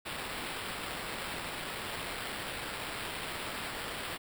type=noise with sample-and-hold; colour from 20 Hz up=white; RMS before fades=-39 dBFS; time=0.05-4.18 s; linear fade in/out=20 ms; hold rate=6300 Hz; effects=none